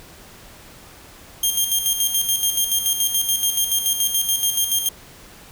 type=tone with tremolo; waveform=10% pulse; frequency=3199 Hz; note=G7; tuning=34 cents sharp; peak=-8 dBFS; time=1.43-4.89 s; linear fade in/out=5 ms; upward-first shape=square; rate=7 Hz; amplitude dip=55%; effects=pink hiss -44 dBFS RMS until 5.51 s